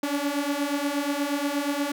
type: beating tone pair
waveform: sawtooth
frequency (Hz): 281.2 / 289.6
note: C#4 / D4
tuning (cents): +25 / -24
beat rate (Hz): 8.4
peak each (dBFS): -25 / -23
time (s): 0.03-1.92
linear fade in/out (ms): 5
effects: none